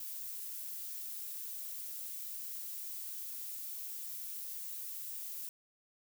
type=noise; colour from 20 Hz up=violet; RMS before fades=-43 dBFS; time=0-5.49 s; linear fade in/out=2 ms; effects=none